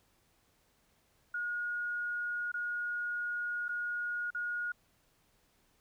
sine tone with dropouts, 1440 Hz, F#6, 47 cents flat, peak -33 dBFS, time 1.34-4.72 s, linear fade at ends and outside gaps 5 ms, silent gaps 2.518-2.54 / 3.683-3.69 / 4.305-4.347 s, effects pink hiss -71 dBFS RMS until 5.8 s

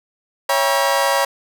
30% pulse chord, C# diminished seventh, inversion none, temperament just, 554.4 / 665.2 / 798.3 / 957.9 Hz, C#5 / E5 / G5 / Bb5, 0 / +16 / +31 / +47 cents, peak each -16 / -22 / -20 / -17 dBFS, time 0.49-1.25 s, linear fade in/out 5 ms, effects none

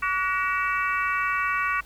harmonic tone with a mistuned harmonic, 380.1 Hz, F#4, 47 cents sharp, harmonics 3 / 4 / 5 / 6 / 7, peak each -26 / -28 / -30 / -32 / -33 dBFS, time 0.02-1.81 s, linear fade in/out 10 ms, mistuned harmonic 4, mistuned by -64 cents, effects added 50 Hz sine -48 dBFS peak until 1.85 s + pink hiss -52 dBFS RMS until 1.85 s

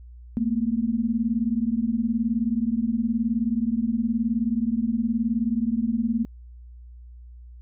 sine beating tone pair, 220 / 239 Hz, A3 / A#3, 0 / +43 cents, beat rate 19 Hz, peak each -24 dBFS, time 0.37-6.25 s, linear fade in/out 0 ms, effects added 60 Hz sine -41 dBFS peak until 7.61 s

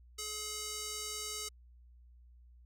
square tone with band-pass filter, 425 Hz, G#4, 40 cents sharp, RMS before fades -41 dBFS, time 0.18-1.49 s, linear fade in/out 10 ms, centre 7000 Hz, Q 1.4, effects added 60 Hz sine -56 dBFS peak until 2.65 s

